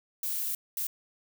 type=noise bursts at uneven times; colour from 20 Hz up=violet; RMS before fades=-32 dBFS; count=2; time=0.23-0.55 / 0.77-0.87 s; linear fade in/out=2 ms; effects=none